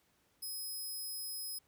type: tone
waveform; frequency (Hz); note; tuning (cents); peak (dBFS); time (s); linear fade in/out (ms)
10% pulse; 5100; D#8; +42; -34; 0.42-1.59; 10
effects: pink hiss -73 dBFS RMS until 1.67 s + high-pass 60 Hz 12 dB/octave